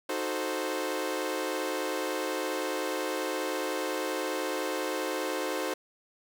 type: chord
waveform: sawtooth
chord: D# diminished seventh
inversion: none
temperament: equal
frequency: 311.1 / 370 / 440 / 523.3 Hz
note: D#4 / F#4 / A4 / C5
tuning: 0 / 0 / 0 / 0 cents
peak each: -32 / -32 / -33 / -30 dBFS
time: 0.09-5.74 s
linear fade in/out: 5 ms
effects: none